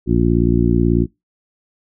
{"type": "harmonic tone", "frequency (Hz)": 58.27, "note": "A#1", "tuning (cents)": 0, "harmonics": [1, 2, 3, 4, 5, 6], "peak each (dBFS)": [-19, -19, -19, -19, -19, -19], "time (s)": [0.06, 1.07], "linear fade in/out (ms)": 50, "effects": ["noise-tail reverb RT60 0.2 s tail -23 dB re dry"]}